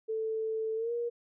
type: tone with pitch glide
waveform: sine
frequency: 441.7 to 473.4 Hz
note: A4 to A#4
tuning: +7 to +27 cents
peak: -30 dBFS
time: 0.08-1.1 s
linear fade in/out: 20 ms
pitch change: +120 cents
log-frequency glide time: 0.76-0.92 s
effects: none